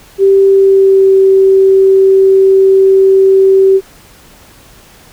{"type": "tone with pitch glide", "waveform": "sine", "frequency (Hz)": [390.4, 385.2], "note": ["G4", "G4"], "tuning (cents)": [-7, -30], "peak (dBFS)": -3, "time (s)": [0.18, 3.81], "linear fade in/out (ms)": 50, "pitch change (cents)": -23, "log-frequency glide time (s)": [0.47, 1.15], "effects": ["pink hiss -40 dBFS RMS until 5.12 s"]}